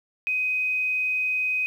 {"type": "tone", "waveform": "sine", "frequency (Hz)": 2511, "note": "D#7", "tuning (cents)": 15, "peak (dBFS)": -22, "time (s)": [0.27, 1.66], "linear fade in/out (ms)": 0, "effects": ["9-bit"]}